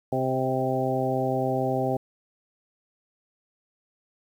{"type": "harmonic tone with a mistuned harmonic", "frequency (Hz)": 130.7, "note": "C3", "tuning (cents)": -1, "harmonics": [1, 2, 3, 4, 5, 6], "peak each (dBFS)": [-30, -30, -30, -30, -30, -30], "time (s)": [0.12, 1.97], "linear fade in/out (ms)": 5, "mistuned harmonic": 5, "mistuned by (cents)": -18, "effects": ["9-bit"]}